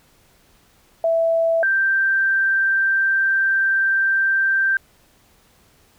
sine tone pair in turn, 660 / 1569.8 Hz, E5 / G6, +2 / +2 cents, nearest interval octave + minor third, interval 1500 cents, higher second, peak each -15 dBFS, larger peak neither, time 1.04-1.63 / 1.63-4.77 s, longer second, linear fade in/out 2 ms, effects pink hiss -56 dBFS RMS until 5.98 s

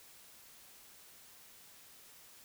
silence, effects white hiss -58 dBFS RMS until 2.44 s

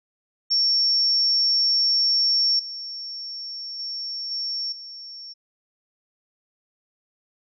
sine tone with level steps, 5470 Hz, F8, 37 cents flat, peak -17 / -31 / -28 / -25 / -36 dBFS, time 0.5-5.34 s, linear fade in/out 20 ms, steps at 2.59 / 3.79 / 4.31 / 4.72 s, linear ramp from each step 5 ms, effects none

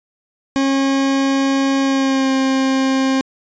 40% pulse tone with pitch glide, 271.9 to 266 Hz, C#4 to C4, -33 to +29 cents, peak -13 dBFS, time 0.56-3.21 s, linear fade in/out 0 ms, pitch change -38 cents, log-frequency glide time 1.81-2.32 s, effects resampled to 16000 Hz

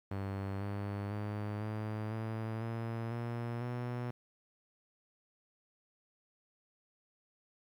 sawtooth tone with pitch steps, 98 / 101.1 / 104.31 / 107.61 / 111.02 / 114.54 / 118.17 / 121.91 Hz, G2 / G#2 / G#2 / A2 / A2 / A#2 / A#2 / B2, 0 / -46 / +8 / -38 / +16 / -30 / +24 / -22 cents, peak -32 dBFS, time 0.11-4.11 s, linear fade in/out 5 ms, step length 500 ms, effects low-pass 2000 Hz 12 dB/octave + 11-bit

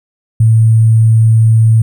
sine tone with sample-and-hold, 111.9 Hz, A2, 30 cents sharp, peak -4 dBFS, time 0.4-1.82 s, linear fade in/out 5 ms, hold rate 8820 Hz, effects none

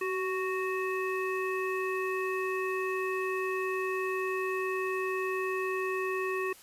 harmonic tone with a mistuned harmonic, 370 Hz, F#4, in tune, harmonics 1 / 3 / 5 / 7, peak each -31 / -36 / -38 / -39 dBFS, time 0.01-6.53 s, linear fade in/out 5 ms, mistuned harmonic 1, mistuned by +36 cents, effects white hiss -54 dBFS RMS until 6.62 s + resampled to 32000 Hz

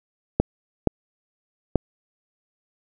clicks, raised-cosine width 2 ms, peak -3 dBFS, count 3, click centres 0.4 / 0.873 / 1.757 s, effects none

